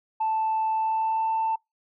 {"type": "tone with pitch glide", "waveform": "sine", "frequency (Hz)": [880, 890.2], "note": ["A5", "A5"], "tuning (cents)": [0, 20], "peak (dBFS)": -21, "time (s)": [0.2, 1.56], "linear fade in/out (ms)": 10, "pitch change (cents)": 20, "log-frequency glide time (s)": [0.71, 1.31], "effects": ["noise-tail reverb RT60 0.2 s tail -26 dB re dry", "tanh soft clip ceiling -19 dBFS"]}